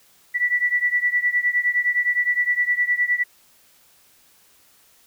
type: beating tone pair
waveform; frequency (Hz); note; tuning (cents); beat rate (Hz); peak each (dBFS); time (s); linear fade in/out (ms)
sine; 1956 / 1965.7; B6 / B6; -17 / -9; 9.7; -20 / -22; 0.34-3.24; 20
effects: white hiss -56 dBFS RMS until 5.06 s